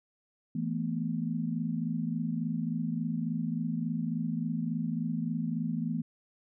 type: chord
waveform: sine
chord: E suspended fourth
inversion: none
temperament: equal with one note detuned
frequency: 164.81 / 220 / 243.5 Hz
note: E3 / A3 / B3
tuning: 0 / 0 / -24 cents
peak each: -33 / -34 / -34 dBFS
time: 0.55-6.02 s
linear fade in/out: 5 ms
effects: none